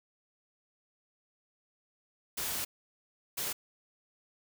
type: noise bursts at uneven times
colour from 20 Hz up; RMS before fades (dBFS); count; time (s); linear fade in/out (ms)
white; -35; 2; 2.37-2.65 / 3.37-3.53; 10
effects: none